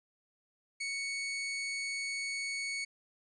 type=tone; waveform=sawtooth; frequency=2222 Hz; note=C#7; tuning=4 cents sharp; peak=-31 dBFS; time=0.8-2.85 s; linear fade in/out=10 ms; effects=resampled to 22050 Hz + 12-bit